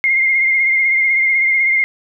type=tone with vibrato; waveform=sine; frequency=2121 Hz; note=C7; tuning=23 cents sharp; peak=-11 dBFS; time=0.04-1.84 s; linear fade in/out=0 ms; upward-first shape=triangle; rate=16 Hz; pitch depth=43 cents each way; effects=none